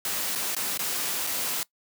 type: noise with dropouts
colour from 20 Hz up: white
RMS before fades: -29 dBFS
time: 0.05-1.63 s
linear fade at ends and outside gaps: 1 ms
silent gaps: 0.352-0.357 / 0.549-0.565 / 0.775-0.792 / 1.267-1.271 s
effects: noise-tail reverb RT60 0.1 s tail -21 dB re dry + high-pass 150 Hz 12 dB/octave